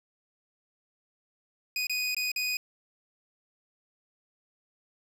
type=tone with dropouts; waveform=25% pulse; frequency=2489 Hz; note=D#7; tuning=in tune; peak=-24 dBFS; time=1.76-2.57 s; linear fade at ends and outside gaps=2 ms; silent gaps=1.869-1.896 / 2.147-2.166 / 2.317-2.361 s; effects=11-bit